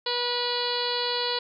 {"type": "harmonic tone with a mistuned harmonic", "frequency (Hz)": 485.9, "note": "B4", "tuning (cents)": -28, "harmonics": [1, 2, 3, 4, 5, 6, 7, 8, 9, 10], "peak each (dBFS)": [-31, -32, -38, -39, -41, -35, -35, -32, -32, -40], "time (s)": [0.06, 1.39], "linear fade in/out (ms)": 5, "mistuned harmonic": 8, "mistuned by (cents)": 41, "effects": []}